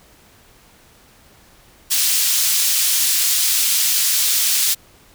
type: high-pass noise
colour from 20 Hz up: pink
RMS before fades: -17 dBFS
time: 1.9-4.75 s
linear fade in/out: 20 ms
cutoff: 4300 Hz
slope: 12 dB/octave
effects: pink hiss -50 dBFS RMS until 5.14 s